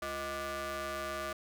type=ring-modulated tone; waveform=sawtooth; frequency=277.2 Hz; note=C#4; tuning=in tune; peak=-29 dBFS; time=0.02-1.33 s; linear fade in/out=5 ms; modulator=904 Hz; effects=none